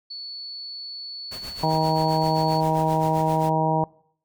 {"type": "tone", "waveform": "sine", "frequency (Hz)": 4435, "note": "C#8", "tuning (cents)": 0, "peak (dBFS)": -32, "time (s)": [0.1, 2.61], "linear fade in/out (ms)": 10}
{"type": "noise with tremolo", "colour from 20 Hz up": "pink", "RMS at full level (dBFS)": -38, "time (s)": [1.31, 3.5], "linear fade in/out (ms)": 10, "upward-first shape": "sine", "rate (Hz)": 7.6, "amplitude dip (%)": 75}
{"type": "harmonic tone", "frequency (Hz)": 158.5, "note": "D#3", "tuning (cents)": 32, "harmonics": [1, 2, 3, 4, 5, 6], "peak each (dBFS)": [-24, -29, -30, -27, -25, -24], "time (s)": [1.63, 3.84], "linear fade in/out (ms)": 2}
{"effects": ["noise-tail reverb RT60 0.6 s tail -23 dB re dry"]}